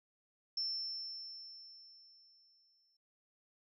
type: tone with exponential decay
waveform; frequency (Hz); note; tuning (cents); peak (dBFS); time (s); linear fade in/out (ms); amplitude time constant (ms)
sine; 5360; E8; +28; -33; 0.57-2.97; 5; 520
effects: noise-tail reverb RT60 1.0 s tail -24 dB re dry